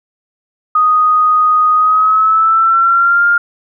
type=tone with pitch glide; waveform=sine; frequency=1244.5 to 1405 Hz; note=D#6 to F6; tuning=0 to +10 cents; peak=-7 dBFS; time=0.75-3.38 s; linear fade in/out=5 ms; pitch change=+210 cents; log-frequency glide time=1.75-3.27 s; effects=none